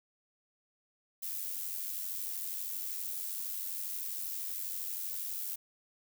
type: noise with amplitude modulation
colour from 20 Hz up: violet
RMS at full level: -36 dBFS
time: 1.22-5.56 s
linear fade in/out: 10 ms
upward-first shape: sine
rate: 92.6 Hz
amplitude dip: 50%
effects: none